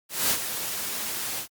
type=noise with ADSR envelope; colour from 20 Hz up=white; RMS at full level=-22 dBFS; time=0.09-1.48 s; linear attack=210 ms; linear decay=75 ms; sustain=-9 dB; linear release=89 ms; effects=high-pass 80 Hz 12 dB/octave + Opus 48 kbps